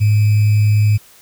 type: tone with sample-and-hold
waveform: sine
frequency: 105.4 Hz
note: G#2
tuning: 26 cents sharp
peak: -9 dBFS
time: 0-0.98 s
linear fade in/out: 20 ms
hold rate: 2450 Hz
effects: white hiss -46 dBFS RMS until 1.21 s